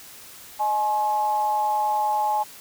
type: tone with amplitude modulation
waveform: sine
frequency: 845 Hz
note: G#5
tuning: 30 cents sharp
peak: -17 dBFS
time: 0.59-2.44 s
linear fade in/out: 20 ms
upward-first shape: sine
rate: 230 Hz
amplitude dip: 60%
effects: white hiss -44 dBFS RMS until 2.6 s